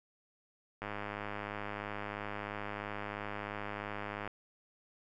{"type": "click train", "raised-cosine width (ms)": 0.5, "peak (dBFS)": -24, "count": 357, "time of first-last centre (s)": [0.82, 4.276], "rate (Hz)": 103, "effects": []}